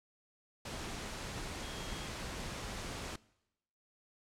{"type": "tone in noise", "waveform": "sine", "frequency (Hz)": 3271, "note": "G#7", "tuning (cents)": -27, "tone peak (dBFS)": -52, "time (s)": [1.63, 2.08], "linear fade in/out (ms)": 5, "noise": "pink", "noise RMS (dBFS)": -42, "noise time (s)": [0.65, 3.16], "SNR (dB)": -13, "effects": ["noise-tail reverb RT60 0.9 s tail -22 dB re dry", "low-pass 8000 Hz 12 dB/octave"]}